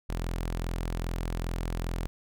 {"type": "tone", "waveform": "sawtooth", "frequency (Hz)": 42.48, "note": "F1", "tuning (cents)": -47, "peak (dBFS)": -26, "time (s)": [0.09, 2.07], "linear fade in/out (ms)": 0, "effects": []}